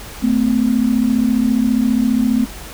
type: tone pair together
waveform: sine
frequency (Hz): 221.1 / 255.9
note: A3 / C4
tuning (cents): +9 / -38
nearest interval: minor third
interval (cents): 253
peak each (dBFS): -15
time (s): 0.22-2.46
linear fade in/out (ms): 20
effects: added 50 Hz sine -36 dBFS peak until 2.73 s + pink hiss -34 dBFS RMS until 2.73 s